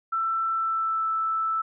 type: tone with pitch glide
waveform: sine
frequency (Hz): 1334 to 1318.7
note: E6 to E6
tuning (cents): +20 to 0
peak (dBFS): -23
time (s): 0.12-1.62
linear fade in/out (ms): 10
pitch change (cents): -20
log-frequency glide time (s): 0.5-1.07
effects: none